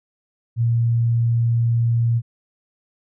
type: tone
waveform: sine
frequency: 116.9 Hz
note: A#2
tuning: 5 cents sharp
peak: -15 dBFS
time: 0.56-2.22 s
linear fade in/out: 50 ms
effects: none